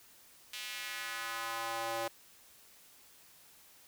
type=tone with high-pass filter sweep; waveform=square; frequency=114.4 Hz; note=A#2; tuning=32 cents flat; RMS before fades=-39 dBFS; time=0.53-2.08 s; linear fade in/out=5 ms; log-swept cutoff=2900 to 580 Hz; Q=1.6; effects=white hiss -60 dBFS RMS until 3.87 s